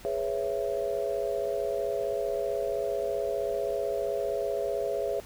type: chord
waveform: sine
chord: C# minor seventh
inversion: second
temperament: just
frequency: 415.8 / 498.9 / 554.4 / 665.2 Hz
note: G#4 / B4 / C#5 / E5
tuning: +2 / +17 / 0 / +16 cents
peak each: -32 / -35 / -32 / -33 dBFS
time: 0.05-5.2 s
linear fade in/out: 0 ms
effects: added 48 Hz sine -54 dBFS peak until 5.25 s + pink hiss -50 dBFS RMS until 5.25 s